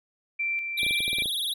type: tone with tremolo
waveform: sine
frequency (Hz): 2349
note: D7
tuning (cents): 0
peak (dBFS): -25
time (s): 0.39-1.23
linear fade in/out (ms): 10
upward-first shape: square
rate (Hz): 2.5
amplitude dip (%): 40
type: tone with vibrato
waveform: square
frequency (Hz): 3573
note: A7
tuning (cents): +26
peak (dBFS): -27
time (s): 0.77-1.54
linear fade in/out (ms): 10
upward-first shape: triangle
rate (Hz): 20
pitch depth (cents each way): 190
type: clicks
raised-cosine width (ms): 2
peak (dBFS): -26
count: 9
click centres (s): 0.832 / 0.865 / 0.909 / 1.005 / 1.08 / 1.131 / 1.185 / 1.222 / 1.258
effects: none